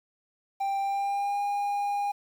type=tone with pitch glide; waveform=triangle; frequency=788 to 812 Hz; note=G5 to G#5; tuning=+9 to -39 cents; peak=-24 dBFS; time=0.6-2.12 s; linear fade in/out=10 ms; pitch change=+52 cents; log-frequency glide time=0.79-1.41 s; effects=9-bit